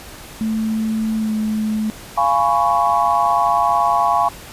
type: tone with pitch glide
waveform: sine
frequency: 220 to 216 Hz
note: A3 to A3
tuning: 0 to -32 cents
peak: -17 dBFS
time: 0.41-1.9 s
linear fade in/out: 0 ms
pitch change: -32 cents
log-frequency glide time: 1.17-1.34 s
type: chord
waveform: sine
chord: C# dominant seventh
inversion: first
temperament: just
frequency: 693 / 831.5 / 997.9 / 1108.7 Hz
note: E#5 / G#5 / B5 / C#6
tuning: -14 / +2 / +18 / 0 cents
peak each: -19 / -18 / -20 / -18 dBFS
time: 2.17-4.29 s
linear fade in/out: 10 ms
effects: pink hiss -37 dBFS RMS until 4.52 s + resampled to 32000 Hz